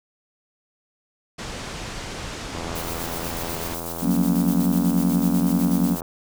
pink low-pass noise, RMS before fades -33 dBFS, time 1.38-3.75 s, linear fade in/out 10 ms, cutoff 7900 Hz, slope 24 dB/octave
click train, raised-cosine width 1 ms, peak -18 dBFS, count 291, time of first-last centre 2.55-6.019 s, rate 83.6 Hz
blue noise with tremolo, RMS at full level -33 dBFS, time 2.75-6.01 s, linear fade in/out 10 ms, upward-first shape square, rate 8.1 Hz, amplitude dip 40%
sine chord, Gb major seventh, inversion third, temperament equal, 174.61 / 185 / 233.1 / 277.2 Hz, F3 / Gb3 / Bb3 / Db4, 0 / 0 / 0 / 0 cents, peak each -23 dBFS, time 4.01-5.97 s, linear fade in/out 50 ms
effects none

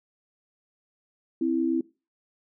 sine tone pair together, 261 / 328.8 Hz, C4 / E4, -4 / -4 cents, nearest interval major third, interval 400 cents, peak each -26 / -24 dBFS, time 1.41-1.81 s, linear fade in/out 5 ms, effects noise-tail reverb RT60 0.3 s tail -21 dB re dry

